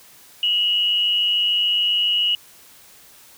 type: tone with amplitude modulation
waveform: sine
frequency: 2900 Hz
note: F#7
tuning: 35 cents flat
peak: -14 dBFS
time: 0.43-2.35 s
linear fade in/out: 2 ms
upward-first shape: sine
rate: 193 Hz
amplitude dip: 50%
effects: white hiss -48 dBFS RMS until 3.37 s